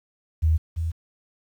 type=tone pair in turn; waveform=sine; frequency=79.5 / 82.07 Hz; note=D#2 / E2; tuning=+38 / -7 cents; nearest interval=minor second; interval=55 cents; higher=second; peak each=-16 / -23 dBFS; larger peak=first; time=0.42-0.58 / 0.76-0.92 s; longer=neither; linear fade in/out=20 ms; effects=9-bit